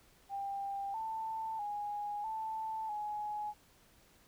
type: tone with pitch steps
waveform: sine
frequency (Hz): 794 / 888 / 826 / 881 / 839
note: G5 / A5 / G#5 / A5 / G#5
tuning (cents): +22 / +16 / -10 / +2 / +17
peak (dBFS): -36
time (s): 0.29-3.54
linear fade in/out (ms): 50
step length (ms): 650
effects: pink hiss -65 dBFS RMS until 4.27 s